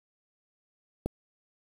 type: click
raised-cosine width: 2 ms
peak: -16 dBFS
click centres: 1.06 s
effects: 7-bit